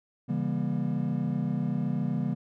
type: chord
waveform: triangle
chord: C# diminished seventh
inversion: none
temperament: just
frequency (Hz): 138.59 / 166.31 / 199.57 / 239.5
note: C#3 / E3 / G3 / Bb3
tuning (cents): 0 / +16 / +31 / +47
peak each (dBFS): -30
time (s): 0.28-2.35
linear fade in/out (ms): 20
effects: none